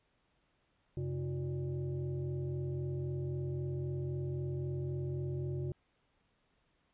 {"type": "tone with frequency modulation", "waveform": "sine", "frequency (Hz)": 134.9, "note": "C#3", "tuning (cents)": -47, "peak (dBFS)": -34, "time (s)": [0.97, 5.72], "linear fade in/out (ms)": 2, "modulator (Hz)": 226, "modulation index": 0.94, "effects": ["pink hiss -75 dBFS RMS until 6.93 s", "resampled to 8000 Hz"]}